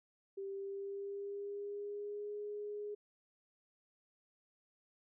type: tone with pitch glide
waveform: sine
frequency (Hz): 392 to 415.1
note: G4 to G#4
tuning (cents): 0 to -1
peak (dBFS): -40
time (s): 0.37-2.95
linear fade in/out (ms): 10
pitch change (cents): +99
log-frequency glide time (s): 0.48-2.33
effects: none